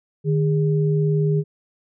sine tone pair together, 152.94 / 408.3 Hz, D#3 / G#4, -29 / -29 cents, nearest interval octave + perfect fourth, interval 1700 cents, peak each -17 / -23 dBFS, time 0.24-1.44 s, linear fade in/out 50 ms, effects none

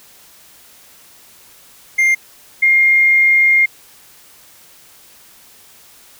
triangle / sine tone pair in turn, 2110 / 2123 Hz, C7 / C7, +14 / +25 cents, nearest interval unison, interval 11 cents, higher second, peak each -8 dBFS, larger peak neither, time 1.98-2.15 / 2.62-3.66 s, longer second, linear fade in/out 10 ms, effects white hiss -45 dBFS RMS until 6.19 s

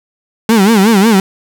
35% pulse tone with vibrato, 209.9 Hz, G#3, 19 cents sharp, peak -4 dBFS, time 0.49-1.2 s, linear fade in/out 2 ms, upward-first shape sine, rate 5.5 Hz, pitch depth 180 cents each way, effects none

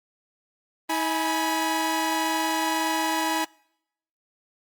sawtooth tone cluster, 319.4 / 836 / 980 Hz, D#4 / G#5 / B5, +45 / +11 / -14 cents, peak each -24 dBFS, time 0.89-3.45 s, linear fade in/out 10 ms, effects noise-tail reverb RT60 0.8 s tail -26 dB re dry + Opus 32 kbps

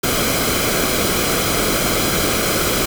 pink noise with comb filter, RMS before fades -18 dBFS, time 0.03-2.86 s, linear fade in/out 10 ms, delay 1.1 ms, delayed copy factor -0.55, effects none

